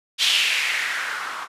violet noise with low-pass filter sweep, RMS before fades -23 dBFS, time 0.18-1.48 s, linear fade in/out 50 ms, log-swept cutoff 3400 to 1100 Hz, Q 3.3, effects resampled to 32000 Hz

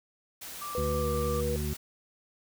white noise, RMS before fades -42 dBFS, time 0.41-1.77 s, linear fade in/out 10 ms
sine tone, 1174.7 Hz, D6, in tune, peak -36 dBFS, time 0.61-1.41 s, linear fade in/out 10 ms
sine tone with pitch glide, 494 to 481.6 Hz, B4 to B4, 0 to -44 cents, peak -30 dBFS, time 0.75-1.56 s, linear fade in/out 0 ms, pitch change -44 cents, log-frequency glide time 1-1.07 s
harmonic tone, 74.1 Hz, D2, 16 cents sharp, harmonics 1 / 2 / 3 / 5, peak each -32 / -35 / -37 / -39 dBFS, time 0.77-1.74 s, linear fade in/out 10 ms
effects none

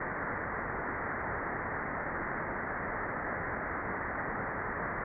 white low-pass noise, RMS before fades -36 dBFS, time 0-5.04 s, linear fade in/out 5 ms, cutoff 2000 Hz, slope 96 dB/octave, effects none

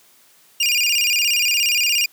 25% pulse tone with vibrato, 2609 Hz, E7, 18 cents flat, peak -12 dBFS, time 0.6-2.06 s, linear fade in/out 5 ms, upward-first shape square, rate 17 Hz, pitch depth 130 cents each way, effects white hiss -53 dBFS RMS until 2.12 s + high-pass 150 Hz 12 dB/octave

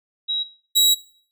sine / sawtooth tone pair in turn, 3849 / 3868 Hz, B7 / B7, -45 / -37 cents, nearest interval unison, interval 8 cents, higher second, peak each -20 / -10 dBFS, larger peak second, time 0.28-0.44 / 0.75-0.95 s, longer second, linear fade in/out 20 ms, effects noise-tail reverb RT60 0.5 s tail -18 dB re dry

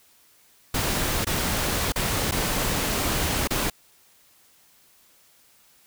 pink noise with dropouts, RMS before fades -25 dBFS, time 0.74-3.7 s, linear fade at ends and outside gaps 5 ms, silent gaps 1.247-1.268 / 1.922-1.958 / 2.312-2.32 / 3.475-3.505 s, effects white hiss -58 dBFS RMS until 5.86 s

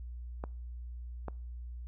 clicks, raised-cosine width 1 ms, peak -24 dBFS, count 2, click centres 0.439 / 1.283 s, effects noise-tail reverb RT60 0.5 s tail -25 dB re dry + added 60 Hz sine -40 dBFS peak until 1.87 s

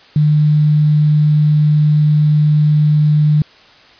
sine tone with quantisation, 150.7 Hz, D3, 45 cents sharp, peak -8 dBFS, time 0.16-3.42 s, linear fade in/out 2 ms, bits 6, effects white hiss -44 dBFS RMS until 3.99 s + resampled to 11025 Hz

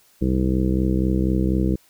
harmonic tone, 64.1 Hz, C2, 35 cents flat, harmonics 1 / 2 / 3 / 4 / 5 / 6 / 7 / 8, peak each -22 / -26 / -22 / -32 / -24 / -32 / -32 / -36 dBFS, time 0.21-1.76 s, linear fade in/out 10 ms, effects white hiss -57 dBFS RMS until 1.89 s

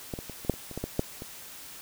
clicks, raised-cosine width 2 ms, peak -19 / -23 / -26 / -28 / -9 / -30 / -27 / -20 / -17 / -11 / -25 dBFS, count 11, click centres 0.138 / 0.189 / 0.297 / 0.449 / 0.497 / 0.539 / 0.713 / 0.776 / 0.84 / 0.994 / 1.221 s, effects white hiss -45 dBFS RMS until 1.81 s

